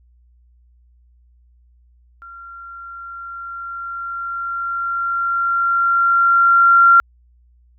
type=tone with level ramp; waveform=sine; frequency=1377 Hz; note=F6; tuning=25 cents flat; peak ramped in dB=-35 to -6 dBFS; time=2.22-7 s; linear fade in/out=0 ms; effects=added 60 Hz sine -50 dBFS peak until 7.78 s